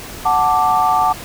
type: chord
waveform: sine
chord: D major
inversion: first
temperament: equal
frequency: 740 / 880 / 1174.7 Hz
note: F#5 / A5 / D6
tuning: 0 / 0 / 0 cents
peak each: -16 dBFS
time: 0.25-1.13 s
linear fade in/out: 10 ms
effects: pink hiss -32 dBFS RMS until 1.24 s